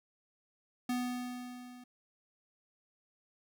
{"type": "tone with level ramp", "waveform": "square", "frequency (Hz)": 247.6, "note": "B3", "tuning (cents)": 5, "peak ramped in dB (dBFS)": [-31, -51], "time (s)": [0.89, 1.84], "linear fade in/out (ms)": 5, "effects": []}